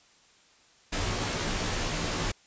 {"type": "noise with comb filter", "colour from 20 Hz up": "pink", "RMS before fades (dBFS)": -30, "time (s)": [0.92, 2.32], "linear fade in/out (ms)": 10, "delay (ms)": 15, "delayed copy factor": -0.75, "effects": ["white hiss -60 dBFS RMS until 2.46 s", "resampled to 16000 Hz"]}